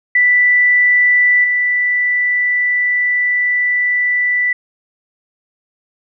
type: tone with level steps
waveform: sine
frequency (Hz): 1975.5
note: B6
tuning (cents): 0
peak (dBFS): -8 / -12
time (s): 0.15-4.53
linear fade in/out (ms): 5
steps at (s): 1.44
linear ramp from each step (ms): 2
effects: none